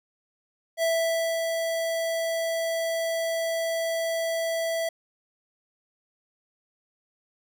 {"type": "tone with ADSR envelope", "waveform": "square", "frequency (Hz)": 659.3, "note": "E5", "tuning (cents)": 0, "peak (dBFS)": -22, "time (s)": [0.77, 4.89], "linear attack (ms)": 57, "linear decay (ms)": 560, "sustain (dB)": -4, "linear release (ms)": 4, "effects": []}